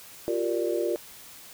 sine chord, G minor seventh, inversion third, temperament equal with one note detuned, 349.2 / 387 / 466.2 / 587.3 Hz, F4 / G4 / Bb4 / D5, 0 / -22 / 0 / 0 cents, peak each -28 / -32 / -30 / -31 dBFS, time 0.28-0.96 s, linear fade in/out 0 ms, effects white hiss -47 dBFS RMS until 1.53 s

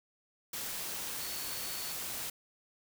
sine tone in noise, 4435 Hz, C#8, in tune, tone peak -46 dBFS, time 1.2-1.94 s, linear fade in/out 5 ms, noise white, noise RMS -39 dBFS, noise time 0.53-2.3 s, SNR -10 dB, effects none

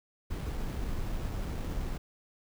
brown noise with sample-and-hold, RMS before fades -34 dBFS, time 0.3-1.98 s, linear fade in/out 10 ms, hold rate 6300 Hz, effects none

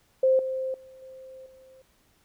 sine tone with level steps, 523.3 Hz, C5, in tune, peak -17 / -27 / -46 / -42 / -50 dBFS, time 0.23-1.82 s, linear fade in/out 5 ms, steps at 0.39 / 0.74 / 1.02 / 1.46 s, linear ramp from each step 2 ms, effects pink hiss -65 dBFS RMS until 2.24 s

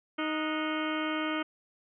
harmonic tone with a mistuned harmonic, 311.1 Hz, D#4, in tune, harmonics 1 / 2 / 3 / 4 / 5 / 6 / 7 / 8 / 9 / 10, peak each -32 / -38 / -42 / -37 / -39 / -44 / -40 / -45 / -45 / -42 dBFS, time 0.18-1.43 s, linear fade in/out 10 ms, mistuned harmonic 5, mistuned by -96 cents, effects none

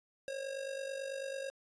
square tone with amplitude modulation, 542 Hz, C#5, 39 cents flat, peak -36 dBFS, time 0.28-1.5 s, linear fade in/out 0 ms, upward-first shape sine, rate 49.1 Hz, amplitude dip 65%, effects resampled to 22050 Hz

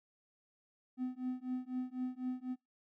triangle tone with tremolo, 253.8 Hz, B3, 47 cents sharp, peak -30 dBFS, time 0.97-2.56 s, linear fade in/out 50 ms, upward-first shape triangle, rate 4 Hz, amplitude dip 100%, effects noise-tail reverb RT60 0.2 s tail -25 dB re dry + tanh soft clip ceiling -28 dBFS

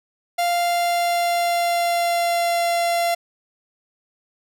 45% pulse tone with pitch glide, 696 to 686.8 Hz, F5 to F5, -6 to -29 cents, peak -18 dBFS, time 0.38-3.15 s, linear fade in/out 10 ms, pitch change -23 cents, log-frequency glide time 0.58-2.67 s, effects none

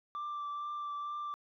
sine tone with vibrato, 1174.7 Hz, D6, in tune, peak -34 dBFS, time 0.15-1.34 s, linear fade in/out 0 ms, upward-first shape triangle, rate 2.2 Hz, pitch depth 17 cents each way, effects tanh soft clip ceiling -35 dBFS

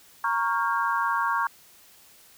sine chord, G half-diminished seventh, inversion first, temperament equal with one note detuned, 932.3 / 1108.7 / 1396.9 / 1607.4 Hz, Bb5 / Db6 / F6 / G6, 0 / 0 / 0 / +43 cents, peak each -27 / -26 / -30 / -31 dBFS, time 0.24-1.47 s, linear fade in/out 2 ms, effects white hiss -54 dBFS RMS until 2.37 s

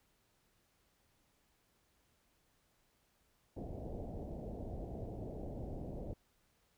pink low-pass noise, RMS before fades -44 dBFS, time 3.56-6.14 s, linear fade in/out 10 ms, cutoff 720 Hz, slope 48 dB/octave, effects pink hiss -75 dBFS RMS until 6.77 s

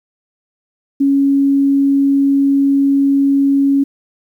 sine tone, 277.2 Hz, C#4, in tune, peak -9 dBFS, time 1-3.84 s, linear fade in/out 10 ms, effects 8-bit

